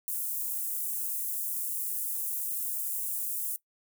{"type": "high-pass noise", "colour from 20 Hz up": "white", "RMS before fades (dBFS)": -33, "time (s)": [0.08, 3.56], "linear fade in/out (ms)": 0, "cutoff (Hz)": 9000, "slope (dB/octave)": 24, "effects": ["noise-tail reverb RT60 0.1 s tail -19 dB re dry"]}